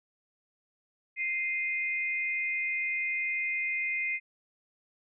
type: tone pair together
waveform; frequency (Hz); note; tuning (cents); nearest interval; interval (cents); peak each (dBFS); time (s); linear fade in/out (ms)
sine; 2093 / 2482; C7 / D#7; 0 / -5; minor third; 295; -30 / -33; 1.16-4.2; 50
effects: none